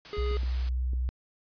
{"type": "noise", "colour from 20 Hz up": "white", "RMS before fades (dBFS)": -44, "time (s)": [0.05, 0.69], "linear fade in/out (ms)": 0}
{"type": "tone", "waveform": "square", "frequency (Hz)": 415.3, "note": "G#4", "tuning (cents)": 0, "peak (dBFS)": -33, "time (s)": [0.13, 0.37], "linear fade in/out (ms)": 0}
{"type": "clicks", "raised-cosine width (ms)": 3, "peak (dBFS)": -32, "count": 4, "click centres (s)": [0.17, 0.312, 0.433, 0.934]}
{"type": "tone with vibrato", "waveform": "sine", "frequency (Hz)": 62.5, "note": "B1", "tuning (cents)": 21, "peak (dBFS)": -26, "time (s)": [0.18, 1.09], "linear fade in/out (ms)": 0, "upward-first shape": "triangle", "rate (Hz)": 3.5, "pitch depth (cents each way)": 10}
{"effects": ["resampled to 11025 Hz"]}